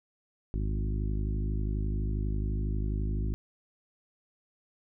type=harmonic tone with a mistuned harmonic; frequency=52.1 Hz; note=G#1; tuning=6 cents sharp; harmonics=1 / 2 / 3 / 4 / 5 / 6 / 7; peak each=-29 / -35 / -39 / -41 / -43 / -45 / -46 dBFS; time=0.54-3.34 s; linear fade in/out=0 ms; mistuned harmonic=1; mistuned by=+56 cents; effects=none